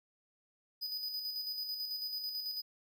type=tone with tremolo; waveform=square; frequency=4978 Hz; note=D#8; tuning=in tune; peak=-36 dBFS; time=0.81-2.62 s; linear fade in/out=20 ms; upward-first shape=square; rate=9.1 Hz; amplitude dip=40%; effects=none